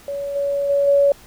sine tone with level steps, 564 Hz, C#5, 30 cents sharp, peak -23 / -18 / -14 / -11 dBFS, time 0.08-1.12 s, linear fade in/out 2 ms, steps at 0.35 / 0.69 / 0.87 s, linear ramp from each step 10 ms, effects pink hiss -46 dBFS RMS until 1.26 s

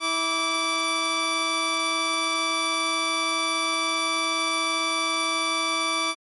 15% pulse tone pair together, 325.5 / 1161 Hz, E4 / D6, -22 / -20 cents, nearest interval octave + minor seventh, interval 2202 cents, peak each -24 / -17 dBFS, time 0-6.15 s, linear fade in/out 50 ms, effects MP3 48 kbps

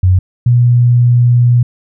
sine tone pair in turn, 92 / 121.43 Hz, F#2 / B2, -9 / -29 cents, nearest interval perfect fourth, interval 480 cents, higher second, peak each -5 dBFS, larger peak neither, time 0.03-0.19 / 0.46-1.63 s, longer second, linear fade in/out 5 ms, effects none

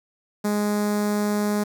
sawtooth tone with notch filter, 207.7 Hz, G#3, in tune, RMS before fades -23 dBFS, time 0.44-1.64 s, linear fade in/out 10 ms, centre 2900 Hz, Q 0.84, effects 8-bit

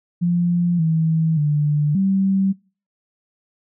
sine tone with pitch steps, 174.1 / 161 / 148.2 / 193.2 Hz, F3 / E3 / D3 / G3, -5 / -41 / +16 / -25 cents, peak -15 dBFS, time 0.21-2.53 s, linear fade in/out 20 ms, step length 580 ms, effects noise-tail reverb RT60 0.4 s tail -25 dB re dry

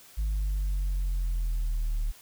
sine exponential sweep, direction down, 52.6 to 36.71 Hz, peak -23 dBFS, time 0.17-2.12 s, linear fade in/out 20 ms, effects tanh soft clip ceiling -24 dBFS + white hiss -53 dBFS RMS until 2.21 s

